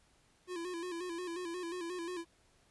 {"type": "tone with vibrato", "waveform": "square", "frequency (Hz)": 349.2, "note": "F4", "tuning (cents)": 0, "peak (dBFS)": -39, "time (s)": [0.47, 2.25], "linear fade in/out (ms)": 50, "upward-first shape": "square", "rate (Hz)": 5.6, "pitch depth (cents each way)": 66, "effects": ["pink hiss -69 dBFS RMS until 2.7 s", "resampled to 24000 Hz"]}